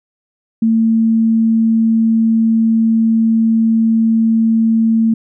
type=tone; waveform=sine; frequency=225 Hz; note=A3; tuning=39 cents sharp; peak=-9 dBFS; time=0.62-5.14 s; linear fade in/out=5 ms; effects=none